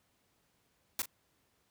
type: noise with echo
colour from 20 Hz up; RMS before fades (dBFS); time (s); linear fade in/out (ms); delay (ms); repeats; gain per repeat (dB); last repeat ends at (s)
white; -33; 0.99-1.02; 2; 38; 1; -13; 1.058
effects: pink hiss -74 dBFS RMS until 1.7 s + high-pass 60 Hz 12 dB/octave